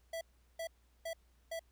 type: tone bursts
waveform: square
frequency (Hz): 659.3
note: E5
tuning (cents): 0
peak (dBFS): -39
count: 4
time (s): 0.13-1.594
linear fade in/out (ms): 5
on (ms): 81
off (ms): 380
effects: added 60 Hz sine -66 dBFS peak until 1.71 s + pink hiss -75 dBFS RMS until 1.71 s